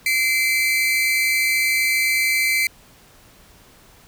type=tone pair together; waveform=40% pulse; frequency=2068 / 2321 Hz; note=C7 / D7; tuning=-21 / -21 cents; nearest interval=major second; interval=200 cents; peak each=-19 dBFS; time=0.06-2.67 s; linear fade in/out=2 ms; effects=pink hiss -50 dBFS RMS until 4.07 s